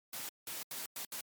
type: noise bursts at uneven times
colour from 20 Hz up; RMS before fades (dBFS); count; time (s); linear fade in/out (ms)
white; -42; 5; 0.13-0.29 / 0.47-0.63 / 0.71-0.86 / 0.96-1.05 / 1.12-1.21; 2
effects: high-pass 150 Hz 12 dB/octave + MP3 96 kbps